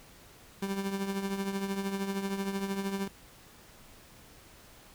30% pulse tone with tremolo, 196 Hz, G3, in tune, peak -26 dBFS, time 0.62-3.08 s, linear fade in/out 5 ms, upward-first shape triangle, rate 13 Hz, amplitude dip 65%, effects pink hiss -55 dBFS RMS until 4.94 s

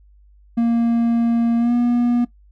triangle tone with pitch glide, 233.1 to 240.8 Hz, A#3 to B3, 0 to -44 cents, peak -12 dBFS, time 0.57-2.25 s, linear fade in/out 10 ms, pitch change +56 cents, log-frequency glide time 1.58-1.73 s, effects noise-tail reverb RT60 0.1 s tail -17 dB re dry + added 50 Hz sine -47 dBFS peak until 2.51 s

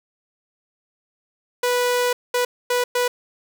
sawtooth tone bursts at uneven times, 491.6 Hz, B4, 8 cents flat, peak -14 dBFS, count 4, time 1.63-2.13 / 2.34-2.45 / 2.7-2.84 / 2.95-3.08 s, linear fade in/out 5 ms, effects none

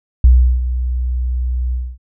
sine tone with ADSR envelope, 62.1 Hz, B1, 10 cents sharp, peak -3 dBFS, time 0.24-1.98 s, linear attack 3 ms, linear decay 360 ms, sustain -12 dB, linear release 250 ms, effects none

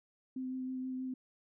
sine tone with vibrato, 258.1 Hz, C4, 23 cents flat, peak -36 dBFS, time 0.36-1.14 s, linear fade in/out 5 ms, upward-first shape sine, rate 6.3 Hz, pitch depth 12 cents each way, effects none

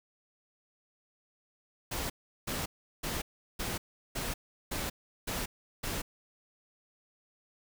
pink noise bursts, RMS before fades -35 dBFS, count 8, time 1.91-6.02 s, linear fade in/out 10 ms, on 190 ms, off 370 ms, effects none

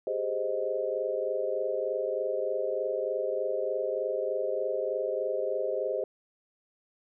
sine chord, Ab major seventh, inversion third, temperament equal, 392 / 415.3 / 523.3 / 622.3 Hz, G4 / Ab4 / C5 / Eb5, 0 / 0 / 0 / 0 cents, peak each -35 / -35 / -31 / -33 dBFS, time 0.07-6.04 s, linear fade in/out 2 ms, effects none

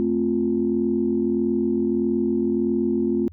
sine chord, F major, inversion first, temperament equal, 220 / 261.6 / 349.2 Hz, A3 / C4 / F4, 0 / 0 / 0 cents, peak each -23 / -24 / -22 dBFS, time 0-3.28 s, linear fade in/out 0 ms, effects tanh soft clip ceiling -9 dBFS + added 85 Hz sine -41 dBFS peak until 3.32 s

